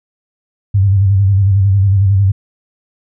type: tone with vibrato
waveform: sine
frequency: 98 Hz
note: G2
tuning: in tune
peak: -7 dBFS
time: 0.74-2.32 s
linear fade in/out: 10 ms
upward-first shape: square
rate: 11 Hz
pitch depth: 54 cents each way
effects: none